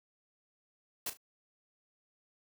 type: noise with echo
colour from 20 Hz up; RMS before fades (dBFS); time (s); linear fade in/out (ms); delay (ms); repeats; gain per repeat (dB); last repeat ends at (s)
white; -36; 1.06-1.1; 5; 36; 2; -12; 1.172
effects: none